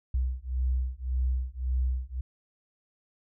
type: beating tone pair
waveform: sine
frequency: 62.6 / 64.4 Hz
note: B1 / C2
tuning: +24 / -27 cents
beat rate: 1.8 Hz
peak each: -29 dBFS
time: 0.14-2.21 s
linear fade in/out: 5 ms
effects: none